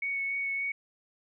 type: tone with vibrato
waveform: sine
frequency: 2220 Hz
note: C#7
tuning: 2 cents sharp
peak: -29 dBFS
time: 0.02-0.72 s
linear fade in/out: 5 ms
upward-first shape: sine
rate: 3.5 Hz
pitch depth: 11 cents each way
effects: none